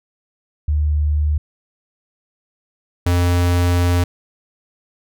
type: tone pair in turn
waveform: sine / square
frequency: 74.8 / 88.06 Hz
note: D2 / F2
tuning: +32 / +15 cents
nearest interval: minor third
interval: 283 cents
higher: second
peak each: -14 / -14 dBFS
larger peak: neither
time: 0.68-1.38 / 3.06-4.04 s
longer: second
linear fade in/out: 5 ms
effects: none